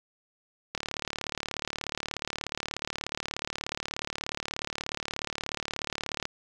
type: click train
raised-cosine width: 0.2 ms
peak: -14 dBFS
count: 203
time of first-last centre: 0.75-6.254 s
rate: 36.7 Hz
effects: none